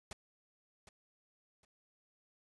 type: noise with echo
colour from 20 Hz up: pink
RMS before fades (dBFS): -45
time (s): 0.11-0.13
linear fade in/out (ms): 2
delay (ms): 760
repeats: 2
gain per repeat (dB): -12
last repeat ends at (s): 1.65
effects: resampled to 22050 Hz